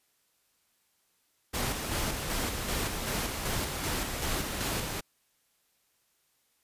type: noise with tremolo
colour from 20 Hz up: pink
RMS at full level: -31 dBFS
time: 1.53-5.01 s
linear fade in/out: 20 ms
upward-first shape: square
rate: 2.6 Hz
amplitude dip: 35%
effects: white hiss -72 dBFS RMS until 6.63 s + resampled to 32000 Hz